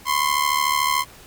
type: ring-modulated tone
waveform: sawtooth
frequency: 1046 Hz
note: C6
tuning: 1 cent flat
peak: -11 dBFS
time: 0.05-1.05 s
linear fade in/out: 50 ms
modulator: 36.8 Hz
effects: pink hiss -45 dBFS RMS until 1.26 s + MP3 96 kbps